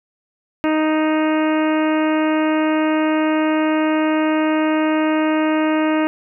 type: harmonic tone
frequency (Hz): 311.1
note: D#4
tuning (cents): 0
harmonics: 1 / 2 / 3 / 4 / 5 / 6 / 7 / 8 / 9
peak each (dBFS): -16 / -22 / -26 / -28 / -30 / -32 / -33 / -34 / -35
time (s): 0.64-6.07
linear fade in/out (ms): 0
effects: none